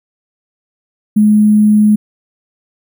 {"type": "tone with sample-and-hold", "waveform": "sine", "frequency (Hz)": 211.1, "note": "G#3", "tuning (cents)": 29, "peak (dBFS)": -5, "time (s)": [1.16, 1.96], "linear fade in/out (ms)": 10, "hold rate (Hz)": 11025, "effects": []}